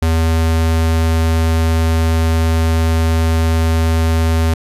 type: tone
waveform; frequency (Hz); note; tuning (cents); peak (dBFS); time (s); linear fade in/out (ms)
square; 81.4; E2; -21; -12; 0.02-4.54; 5
effects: resampled to 32000 Hz